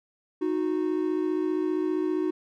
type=tone pair together; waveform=triangle; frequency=311.1 / 366.2 Hz; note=D#4 / F#4; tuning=0 / -18 cents; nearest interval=minor third; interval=282 cents; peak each=-25 dBFS; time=0.41-2.31 s; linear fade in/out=10 ms; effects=none